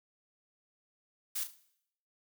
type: noise with echo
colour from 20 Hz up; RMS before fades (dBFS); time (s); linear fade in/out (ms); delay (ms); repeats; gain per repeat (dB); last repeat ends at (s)
blue; -35; 1.35-1.44; 10; 35; 4; -9; 1.58
effects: noise-tail reverb RT60 0.7 s tail -17 dB re dry